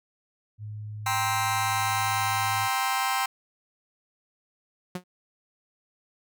sine tone, 106 Hz, G#2, 36 cents sharp, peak -34 dBFS, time 0.58-2.69 s, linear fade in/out 50 ms
sawtooth chord, C dominant seventh, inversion second, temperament just, 784.9 / 941.9 / 1046.5 / 1308.1 Hz, G5 / Bb5 / C6 / E6, +2 / +18 / 0 / -14 cents, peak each -24 / -29 / -25 / -29 dBFS, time 1.06-3.26 s, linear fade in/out 5 ms
sawtooth tone with exponential decay, 180.7 Hz, F#3, 41 cents flat, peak -24 dBFS, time 4.95-5.04 s, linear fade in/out 5 ms, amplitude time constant 18 ms
effects none

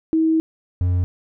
sine / triangle tone pair in turn, 320.8 / 89.53 Hz, E4 / F2, -47 / +44 cents, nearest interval octave + minor seventh, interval 2209 cents, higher first, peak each -14 dBFS, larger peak neither, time 0.13-0.4 / 0.81-1.04 s, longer first, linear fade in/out 0 ms, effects none

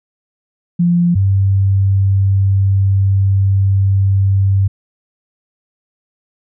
sine tone pair in turn, 173.8 / 97.54 Hz, F3 / G2, -8 / -8 cents, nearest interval minor seventh, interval 1000 cents, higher first, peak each -9 dBFS, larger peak neither, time 0.79-1.15 / 1.15-4.68 s, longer second, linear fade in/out 10 ms, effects none

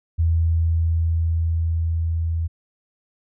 sine tone with level ramp, 82.4 Hz, E2, in tune, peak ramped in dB -15 to -20 dBFS, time 0.18-2.48 s, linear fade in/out 20 ms, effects none

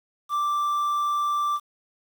triangle tone with quantisation, 1174.7 Hz, D6, in tune, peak -20 dBFS, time 0.29-1.6 s, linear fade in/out 50 ms, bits 8, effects none

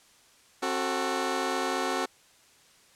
15% pulse chord, F# diminished, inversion second, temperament just, 266.4 / 370 / 444 Hz, C4 / F#4 / A4, +31 / 0 / +16 cents, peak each -26 / -24 / -27 dBFS, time 0.62-2.06 s, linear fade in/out 10 ms, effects white hiss -59 dBFS RMS until 2.95 s + low-pass 9000 Hz 12 dB/octave

